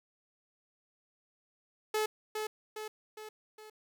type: tone with echo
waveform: sawtooth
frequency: 430 Hz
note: A4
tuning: 40 cents flat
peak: -25 dBFS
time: 1.94-2.06 s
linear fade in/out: 5 ms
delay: 410 ms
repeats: 4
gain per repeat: -5 dB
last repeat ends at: 3.7 s
effects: 11-bit